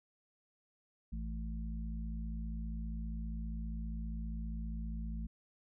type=harmonic tone; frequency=55 Hz; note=A1; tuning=in tune; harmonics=1 / 3 / 4; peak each=-38 / -46 / -46 dBFS; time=1.12-5.27 s; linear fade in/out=10 ms; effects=none